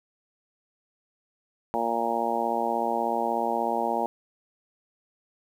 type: harmonic tone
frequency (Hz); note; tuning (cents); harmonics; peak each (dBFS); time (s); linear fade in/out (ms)
116.54; A#2; 0; 2 / 3 / 4 / 5 / 6 / 7 / 8; -34 / -34 / -33 / -32 / -31 / -29 / -31; 1.74-4.06; 0
effects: 9-bit